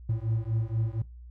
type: beating tone pair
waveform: triangle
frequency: 110 / 114.2 Hz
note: A2 / A#2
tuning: 0 / -35 cents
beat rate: 4.2 Hz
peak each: -27 / -28 dBFS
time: 0.09-1.02 s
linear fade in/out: 5 ms
effects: noise-tail reverb RT60 0.2 s tail -19 dB re dry + added 60 Hz sine -43 dBFS peak until 1.3 s